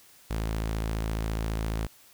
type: tone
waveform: sawtooth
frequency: 54.6 Hz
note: A1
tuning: 13 cents flat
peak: -24 dBFS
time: 0.3-1.87 s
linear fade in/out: 10 ms
effects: white hiss -56 dBFS RMS until 2.13 s